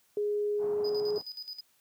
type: tone with pitch glide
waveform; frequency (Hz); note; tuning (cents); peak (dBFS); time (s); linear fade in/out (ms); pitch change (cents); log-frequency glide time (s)
sine; 415 to 418.1; G#4 to G#4; -1 to +12; -27; 0.17-1.18; 2; +13; 0.68-1.03
type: band-pass noise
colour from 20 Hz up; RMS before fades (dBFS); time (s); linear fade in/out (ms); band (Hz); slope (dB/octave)
white; -46; 0.58-1.23; 50; 100 to 920; 24
type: tone with tremolo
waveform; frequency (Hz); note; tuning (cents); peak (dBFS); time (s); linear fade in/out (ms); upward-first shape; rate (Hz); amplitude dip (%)
triangle; 4978; D#8; 0; -36; 0.84-1.61; 10; square; 9.4; 75
effects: white hiss -68 dBFS RMS until 1.8 s + high-pass 60 Hz 12 dB/octave